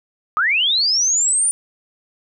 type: linear sweep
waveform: sine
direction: up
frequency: 1174.7 to 9397 Hz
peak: -14 dBFS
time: 0.37-1.51 s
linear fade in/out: 0 ms
effects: none